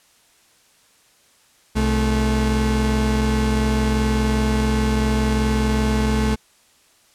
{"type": "tone pair together", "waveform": "35% pulse", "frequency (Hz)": [64.9, 216.8], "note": ["C2", "A3"], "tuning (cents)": [-13, -25], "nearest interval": "octave + major sixth", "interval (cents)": 2088, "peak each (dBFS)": -18, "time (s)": [1.75, 6.36], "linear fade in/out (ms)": 20, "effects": ["white hiss -56 dBFS RMS until 7.14 s", "low-pass 10000 Hz 12 dB/octave"]}